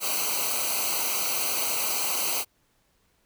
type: noise with comb filter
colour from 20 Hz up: white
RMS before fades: -27 dBFS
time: 0-2.45 s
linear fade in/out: 50 ms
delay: 0.57 ms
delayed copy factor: -0.9
effects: pink hiss -68 dBFS RMS until 3.25 s